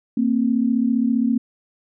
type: tone pair together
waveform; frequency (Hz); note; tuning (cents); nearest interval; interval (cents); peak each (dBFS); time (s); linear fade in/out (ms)
sine; 229.6 / 264.7; A#3 / C4; -26 / +20; major second; 246; -18 / -20; 0.17-1.38; 5
effects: none